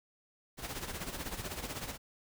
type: noise with tremolo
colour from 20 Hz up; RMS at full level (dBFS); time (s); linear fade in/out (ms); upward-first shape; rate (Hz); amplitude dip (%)
pink; -38; 0.57-1.98; 50; sine; 16; 65
effects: none